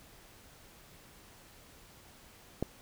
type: click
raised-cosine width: 2 ms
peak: -17 dBFS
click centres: 2.626 s
effects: pink hiss -57 dBFS RMS until 2.81 s